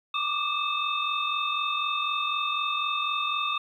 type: tone cluster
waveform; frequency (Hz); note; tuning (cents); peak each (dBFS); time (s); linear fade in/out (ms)
sine; 1161 / 1205 / 2614 / 3635; D6 / D6 / E7 / A#7; -20 / +44 / -15 / -44; -31; 0.14-3.58; 5
effects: 10-bit